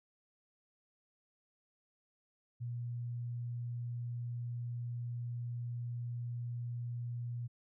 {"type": "tone", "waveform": "sine", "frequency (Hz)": 120, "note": "B2", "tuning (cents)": -49, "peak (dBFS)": -37, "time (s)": [2.6, 7.48], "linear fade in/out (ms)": 20, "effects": []}